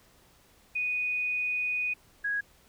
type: tone pair in turn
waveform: sine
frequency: 2480 / 1655.2 Hz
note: D#7 / G#6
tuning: -6 / -6 cents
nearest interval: perfect fifth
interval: 700 cents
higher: first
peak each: -27 dBFS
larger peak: neither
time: 0.75-1.94 / 2.24-2.41 s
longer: first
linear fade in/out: 10 ms
effects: pink hiss -61 dBFS RMS until 2.68 s